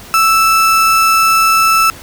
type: tone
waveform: 35% pulse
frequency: 1318.5 Hz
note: E6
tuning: in tune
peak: -6 dBFS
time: 0.14-1.9 s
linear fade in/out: 0 ms
effects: pink hiss -34 dBFS RMS until 2.02 s